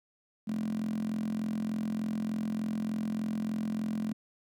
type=tone with high-pass filter; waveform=10% pulse; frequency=43.35 Hz; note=F1; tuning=12 cents flat; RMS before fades=-33 dBFS; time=0.47-4.13 s; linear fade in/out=10 ms; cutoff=210 Hz; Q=9.7; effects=none